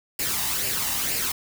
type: noise with flanger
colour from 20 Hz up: white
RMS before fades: -26 dBFS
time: 0.19-1.32 s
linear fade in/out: 5 ms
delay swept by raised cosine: 0.41 to 1.09 ms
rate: 2.1 Hz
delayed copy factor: +0.55
effects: none